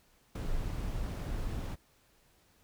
brown noise with ADSR envelope, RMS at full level -31 dBFS, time 0.35-1.76 s, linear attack 7 ms, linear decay 10 ms, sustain -4 dB, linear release 24 ms, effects pink hiss -67 dBFS RMS until 2.63 s

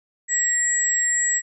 sine tone pair together, 1919 / 7649 Hz, A#6 / A#8, +50 / +44 cents, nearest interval 2 octaves, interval 2394 cents, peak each -23 / -20 dBFS, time 0.28-1.42 s, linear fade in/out 50 ms, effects none

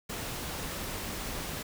pink noise, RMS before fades -37 dBFS, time 0.09-1.63 s, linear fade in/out 10 ms, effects none

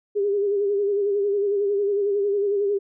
sine tone with vibrato, 404 Hz, G#4, 48 cents flat, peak -19 dBFS, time 0.15-2.79 s, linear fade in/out 20 ms, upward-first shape sine, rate 11 Hz, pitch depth 49 cents each way, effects none

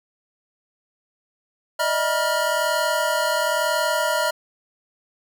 square tone cluster, 601 / 642 / 965 / 1403 Hz, D5 / E5 / B5 / F6, +40 / -46 / -40 / +8 cents, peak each -26 dBFS, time 1.79-4.31 s, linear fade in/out 10 ms, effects none

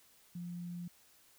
sine tone, 174.61 Hz, F3, in tune, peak -40 dBFS, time 0.35-0.88 s, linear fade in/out 5 ms, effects white hiss -65 dBFS RMS until 1.38 s

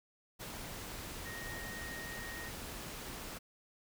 sine tone in noise, 1864.7 Hz, A#6, in tune, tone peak -45 dBFS, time 1.25-2.5 s, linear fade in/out 20 ms, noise pink, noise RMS -45 dBFS, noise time 0.39-3.39 s, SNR -3 dB, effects none

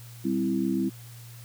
sine chord, C major, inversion second, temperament equal, 196 / 261.6 / 329.6 Hz, G3 / C4 / E4, 0 / 0 / 0 cents, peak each -28 dBFS, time 0.24-0.9 s, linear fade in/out 20 ms, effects added 118 Hz sine -43 dBFS peak until 1.44 s + white hiss -51 dBFS RMS until 1.44 s

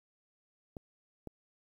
clicks, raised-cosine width 2 ms, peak -29 dBFS, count 2, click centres 0.768 / 1.273 s, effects 10-bit

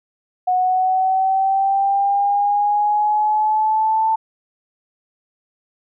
sine linear sweep, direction up, 731 to 888 Hz, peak -14 dBFS, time 0.47-4.16 s, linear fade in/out 10 ms, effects none

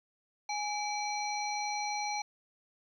harmonic tone with a mistuned harmonic, 830.6 Hz, G#5, in tune, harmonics 1 / 3 / 5 / 7, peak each -34 / -39 / -41 / -42 dBFS, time 0.49-2.22 s, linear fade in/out 5 ms, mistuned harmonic 3, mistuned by -130 cents, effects 11-bit

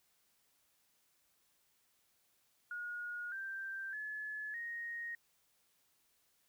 sine tone with pitch steps, 1441 / 1571.4 / 1713.6 / 1868.7 Hz, F#6 / G6 / A6 / A#6, -46 / +4 / -46 / +4 cents, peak -40 dBFS, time 2.71-5.15 s, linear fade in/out 2 ms, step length 610 ms, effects white hiss -75 dBFS RMS until 6.48 s

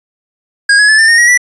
square tone with pitch steps, 1632 / 1682.7 / 1735 / 1789 / 1844.6 / 1901.9 / 1961.1 Hz, G#6 / G#6 / A6 / A6 / A#6 / A#6 / B6, -31 / +22 / -25 / +28 / -19 / +34 / -13 cents, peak -5 dBFS, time 0.69-1.376 s, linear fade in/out 5 ms, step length 98 ms, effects resampled to 22050 Hz

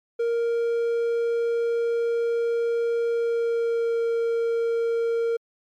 triangle tone with pitch glide, 466.6 to 462.6 Hz, A#4 to A#4, +2 to -13 cents, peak -19 dBFS, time 0.19-5.37 s, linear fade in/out 10 ms, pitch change -15 cents, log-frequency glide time 3.09-4.02 s, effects MP3 96 kbps

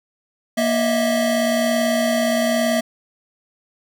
square tone cluster, 235.9 / 609 / 650 Hz, A#3 / D#5 / E5, +21 / -37 / -24 cents, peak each -21 / -29 / -20 dBFS, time 0.57-2.81 s, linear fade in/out 10 ms, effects none

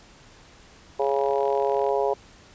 harmonic tone, 138.4 Hz, C#3, 2 cents flat, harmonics 3 / 4 / 5 / 6 / 7, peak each -24 / -26 / -28 / -30 / -31 dBFS, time 0.99-2.14 s, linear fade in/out 10 ms
click train, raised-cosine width 0.3 ms, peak -29 dBFS, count 37, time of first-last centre 1.02-1.89 s, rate 41.4 Hz
effects pink hiss -51 dBFS RMS until 2.54 s + resampled to 16000 Hz

